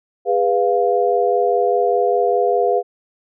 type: chord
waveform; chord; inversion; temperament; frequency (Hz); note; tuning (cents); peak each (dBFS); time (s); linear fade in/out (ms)
sine; F diminished; first; equal with one note detuned; 408.9 / 493.9 / 698.5; Ab4 / Cb5 / F5; -27 / 0 / 0; -18; 0.25-2.83; 50
effects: none